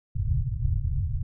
white low-pass noise, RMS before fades -26 dBFS, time 0.15-1.23 s, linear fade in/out 5 ms, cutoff 140 Hz, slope 96 dB/octave, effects none

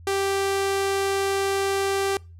sawtooth tone with low-pass filter, 392 Hz, G4, in tune, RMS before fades -24 dBFS, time 0.07-2.17 s, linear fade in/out 2 ms, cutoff 11000 Hz, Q 1, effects noise-tail reverb RT60 0.3 s tail -24 dB re dry + added 85 Hz sine -42 dBFS peak until 2.39 s

